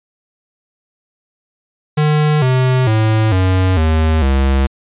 square tone with pitch steps, 151.3 / 128.71 / 109.49 / 93.14 / 79.23 / 67.4 Hz, D#3 / C3 / A2 / F#2 / D#2 / C#2, -48 / -28 / -8 / +12 / +32 / -48 cents, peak -11 dBFS, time 1.97-4.67 s, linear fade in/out 10 ms, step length 450 ms, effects resampled to 8000 Hz

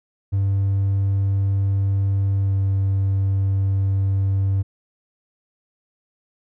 triangle tone with pitch glide, 98.2 to 97.35 Hz, G2 to G2, +4 to -12 cents, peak -14 dBFS, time 0.32-4.63 s, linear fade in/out 20 ms, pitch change -16 cents, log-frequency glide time 2.42-2.54 s, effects tanh soft clip ceiling -11 dBFS

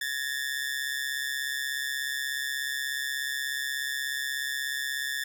sawtooth ring-modulated tone, 1760 Hz, A6, in tune, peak -23 dBFS, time 0.01-5.24 s, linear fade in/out 5 ms, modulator 68.3 Hz, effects none

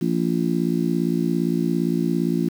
harmonic tone, 57.5 Hz, A#1, 23 cents flat, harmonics 3 / 4 / 5 / 6, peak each -23 / -24 / -25 / -26 dBFS, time 0.01-2.49 s, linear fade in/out 10 ms, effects 7-bit

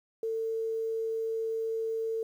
sine tone, 448.7 Hz, A4, 34 cents sharp, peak -29 dBFS, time 0.23-2.23 s, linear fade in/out 2 ms, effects 10-bit

